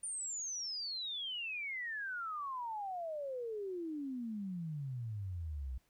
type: exponential sweep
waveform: sine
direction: down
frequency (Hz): 9360 to 60.9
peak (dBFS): -38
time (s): 0.03-5.78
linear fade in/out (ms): 5
effects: pink hiss -75 dBFS RMS until 5.89 s